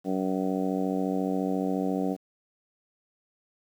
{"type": "harmonic tone", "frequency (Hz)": 94.3, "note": "F#2", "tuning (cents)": 33, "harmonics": [2, 3, 4, 5, 6, 7, 8], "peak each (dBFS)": [-30, -29, -36, -34, -38, -38, -37], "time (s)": [0.04, 2.17], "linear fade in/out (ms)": 50, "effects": ["9-bit"]}